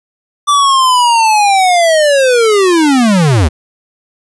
square linear sweep, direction down, 1174.7 to 67.9 Hz, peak -7 dBFS, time 0.47-3.49 s, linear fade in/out 20 ms, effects resampled to 24000 Hz

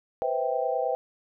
sine chord, C major seventh, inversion third, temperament equal with one note detuned, 493.9 / 523.3 / 652.1 / 784 Hz, B4 / C5 / E5 / G5, 0 / 0 / -19 / 0 cents, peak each -30 dBFS, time 0.22-0.95 s, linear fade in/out 0 ms, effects none

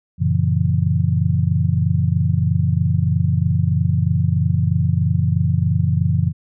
sine chord, F# dominant seventh, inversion none, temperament just, 92.5 / 115.62 / 138.75 / 166.5 Hz, F#2 / A#2 / C#3 / E3, 0 / -14 / +2 / +18 cents, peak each -19 / -21 / -20 / -20 dBFS, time 0.18-6.33 s, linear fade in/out 50 ms, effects none

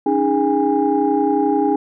sine tone cluster, 280.6 / 311.9 / 412 / 815 Hz, C#4 / D#4 / G#4 / G#5, +21 / +4 / -14 / -33 cents, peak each -19 dBFS, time 0.06-1.76 s, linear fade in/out 5 ms, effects tanh soft clip ceiling -5 dBFS

